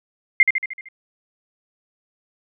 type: tone with echo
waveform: sine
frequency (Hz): 2100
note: C7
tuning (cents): +6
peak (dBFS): -7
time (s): 0.4-0.43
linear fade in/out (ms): 2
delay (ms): 76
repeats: 6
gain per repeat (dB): -5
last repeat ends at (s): 0.886
effects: none